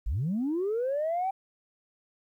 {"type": "linear sweep", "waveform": "sine", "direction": "up", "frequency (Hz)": [39.48, 784], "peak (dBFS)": -25, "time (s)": [0.06, 1.31], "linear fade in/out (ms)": 10, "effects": ["tanh soft clip ceiling -23 dBFS", "11-bit"]}